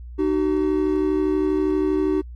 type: tone pair together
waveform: triangle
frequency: 306.1 / 378.6 Hz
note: D#4 / F#4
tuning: -28 / +40 cents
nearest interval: major third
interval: 368 cents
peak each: -19 dBFS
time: 0.18-2.22 s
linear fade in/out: 20 ms
effects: added 60 Hz sine -34 dBFS peak until 2.35 s + AAC 64 kbps